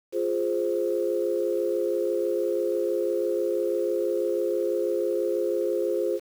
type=chord; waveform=sine; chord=F minor; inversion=none; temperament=equal; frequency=349.2 / 415.3 / 523.3 Hz; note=F4 / Ab4 / C5; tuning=0 / 0 / 0 cents; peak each=-27 dBFS; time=0.12-6.2 s; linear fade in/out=50 ms; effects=tanh soft clip ceiling -13 dBFS + 8-bit